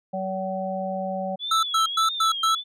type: harmonic tone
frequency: 189.4 Hz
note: F#3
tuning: 41 cents sharp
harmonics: 1 / 3 / 4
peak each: -31 / -29 / -30 dBFS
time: 0.13-1.36 s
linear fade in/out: 10 ms
type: tone with vibrato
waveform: sine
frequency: 3410 Hz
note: G#7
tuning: 45 cents sharp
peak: -27 dBFS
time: 1.39-2.64 s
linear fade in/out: 50 ms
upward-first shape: triangle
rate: 1.7 Hz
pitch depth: 130 cents each way
type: tone bursts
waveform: square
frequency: 1318.5 Hz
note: E6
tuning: in tune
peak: -19 dBFS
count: 5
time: 1.51-2.55 s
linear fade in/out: 5 ms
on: 120 ms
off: 110 ms
effects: low-pass 9000 Hz 12 dB/octave